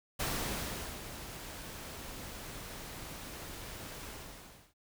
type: noise with ADSR envelope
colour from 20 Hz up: pink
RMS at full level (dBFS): -34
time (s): 0.19-4.74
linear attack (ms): 13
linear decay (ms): 800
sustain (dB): -11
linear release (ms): 680
effects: none